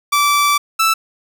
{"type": "tone pair in turn", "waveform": "sawtooth", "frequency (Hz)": [1161, 1320.7], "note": ["D6", "E6"], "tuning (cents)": [-20, 3], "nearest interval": "major second", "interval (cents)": 223, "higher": "second", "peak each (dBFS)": -8, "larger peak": "neither", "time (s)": [[0.12, 0.58], [0.79, 0.94]], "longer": "first", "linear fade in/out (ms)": 10, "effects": []}